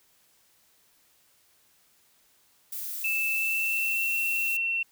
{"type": "noise", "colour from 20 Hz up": "violet", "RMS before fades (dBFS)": -35, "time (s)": [2.72, 4.57], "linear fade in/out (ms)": 5}
{"type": "tone with pitch glide", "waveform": "sine", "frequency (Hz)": [2637, 2710], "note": ["E7", "E7"], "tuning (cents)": [0, 47], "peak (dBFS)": -25, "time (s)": [3.04, 4.83], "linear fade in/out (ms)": 5, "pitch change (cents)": 47, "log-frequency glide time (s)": [3.31, 4.13]}
{"effects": ["white hiss -64 dBFS RMS until 4.91 s"]}